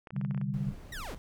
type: clicks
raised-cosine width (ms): 0.5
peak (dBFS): -31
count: 9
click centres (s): 0.072 / 0.106 / 0.164 / 0.213 / 0.249 / 0.31 / 0.347 / 0.377 / 0.414
type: chord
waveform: sine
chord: C suspended second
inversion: none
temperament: equal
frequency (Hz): 130.81 / 146.83 / 196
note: C3 / D3 / G3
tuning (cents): 0 / 0 / 0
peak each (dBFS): -34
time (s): 0.12-0.74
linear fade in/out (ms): 50
type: noise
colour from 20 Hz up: brown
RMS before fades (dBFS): -44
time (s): 0.54-1.18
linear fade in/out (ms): 0
type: linear sweep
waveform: sawtooth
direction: down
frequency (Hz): 1978 to 100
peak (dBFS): -36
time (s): 0.92-1.15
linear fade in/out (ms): 5
effects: none